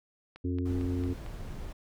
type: click train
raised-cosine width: 0.3 ms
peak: -32 dBFS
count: 5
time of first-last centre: 0.36-1.263 s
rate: 4.43 Hz
type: harmonic tone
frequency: 89.2 Hz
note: F2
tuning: 37 cents sharp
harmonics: 1 / 3 / 4 / 5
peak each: -31 / -32 / -39 / -44 dBFS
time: 0.44-1.14 s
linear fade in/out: 10 ms
type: noise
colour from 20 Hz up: brown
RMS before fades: -40 dBFS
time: 0.65-1.73 s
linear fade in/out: 10 ms
effects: none